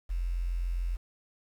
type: tone with quantisation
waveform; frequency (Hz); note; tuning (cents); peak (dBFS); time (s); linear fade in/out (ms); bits
sine; 43.55; F1; -4; -28; 0.09-0.97; 20; 9
effects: none